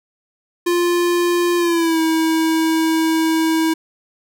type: tone with pitch glide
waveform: square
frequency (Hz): 349.2 to 322.1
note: F4 to E4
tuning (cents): 0 to -40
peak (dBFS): -15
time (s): 0.66-3.74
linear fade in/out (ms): 10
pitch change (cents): -140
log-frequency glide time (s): 1.57-2
effects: none